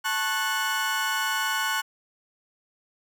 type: chord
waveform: 30% pulse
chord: F# minor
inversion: first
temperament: equal with one note detuned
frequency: 880 / 1094.7 / 1480 Hz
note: A5 / C#6 / F#6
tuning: 0 / -22 / 0 cents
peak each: -28 / -28 / -24 dBFS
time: 0.04-1.82 s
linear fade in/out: 20 ms
effects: none